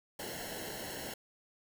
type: noise with comb filter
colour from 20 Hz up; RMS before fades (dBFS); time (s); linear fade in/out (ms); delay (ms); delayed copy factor
pink; -42; 0.19-1.14; 5; 0.83; -0.85
effects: none